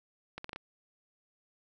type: accelerating click train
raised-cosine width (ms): 0.3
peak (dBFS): -24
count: 5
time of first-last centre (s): 0.38-0.56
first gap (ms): 64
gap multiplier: 0.77
effects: none